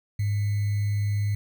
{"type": "tone with sample-and-hold", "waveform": "sine", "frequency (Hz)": 102.8, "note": "G#2", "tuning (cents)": -17, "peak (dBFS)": -22, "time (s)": [0.19, 1.35], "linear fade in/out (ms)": 5, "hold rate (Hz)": 2100, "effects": []}